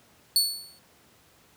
sawtooth tone with exponential decay, 4435 Hz, C#8, in tune, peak -14 dBFS, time 0.36-0.79 s, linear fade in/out 1 ms, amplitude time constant 92 ms, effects pink hiss -59 dBFS RMS until 1.56 s + high-pass 80 Hz 12 dB/octave

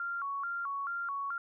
sine tone with vibrato, 1244.5 Hz, D#6, in tune, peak -33 dBFS, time 0-1.38 s, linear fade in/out 2 ms, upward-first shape square, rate 2.3 Hz, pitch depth 190 cents each way, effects none

